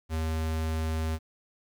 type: tone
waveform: square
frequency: 79.8 Hz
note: D#2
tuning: 44 cents sharp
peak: -28 dBFS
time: 0.09-1.19 s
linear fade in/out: 50 ms
effects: 10-bit